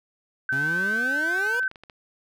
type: tone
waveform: sine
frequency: 1535 Hz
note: G6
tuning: 37 cents flat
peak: -22 dBFS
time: 0.49-1.68 s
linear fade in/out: 2 ms
type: exponential sweep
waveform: 25% pulse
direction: up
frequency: 130 to 496.9 Hz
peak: -27 dBFS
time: 0.52-1.6 s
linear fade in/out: 5 ms
type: clicks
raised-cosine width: 0.3 ms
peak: -28 dBFS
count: 8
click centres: 1.382 / 1.468 / 1.547 / 1.632 / 1.714 / 1.758 / 1.836 / 1.898 s
effects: none